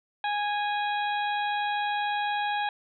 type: harmonic tone with a mistuned harmonic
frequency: 827 Hz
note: G#5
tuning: 8 cents flat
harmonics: 1 / 2 / 3 / 4 / 5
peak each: -27 / -33 / -37 / -39 / -41 dBFS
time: 0.24-2.69 s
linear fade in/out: 2 ms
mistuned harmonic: 5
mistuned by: -120 cents
effects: none